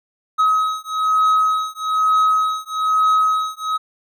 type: beating tone pair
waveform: triangle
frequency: 1272 / 1273.1 Hz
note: D#6 / D#6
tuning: +38 / +39 cents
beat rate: 1.1 Hz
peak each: -16 dBFS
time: 0.38-3.78 s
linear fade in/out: 20 ms
effects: none